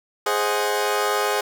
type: chord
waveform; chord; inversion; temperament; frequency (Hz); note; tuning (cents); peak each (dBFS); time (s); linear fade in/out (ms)
20% pulse; Ab dominant seventh; none; equal; 415.3 / 523.3 / 622.3 / 740; Ab4 / C5 / Eb5 / Gb5; 0 / 0 / 0 / 0; -18 / -21 / -24 / -24; 0.26-1.41; 5
effects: none